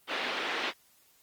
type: band-pass noise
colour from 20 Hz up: white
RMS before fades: -32 dBFS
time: 0.07-0.73 s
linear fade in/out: 50 ms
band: 270 to 3500 Hz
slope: 24 dB/octave
effects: white hiss -64 dBFS RMS until 1.22 s + Opus 24 kbps